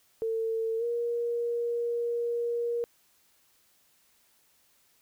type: tone with pitch glide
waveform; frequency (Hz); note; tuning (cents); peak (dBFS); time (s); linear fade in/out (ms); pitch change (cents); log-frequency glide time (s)
sine; 450 to 472.6; A4 to A#4; +39 to +24; -27; 0.22-2.84; 0; +85; 0.78-0.84
effects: white hiss -66 dBFS RMS until 5.01 s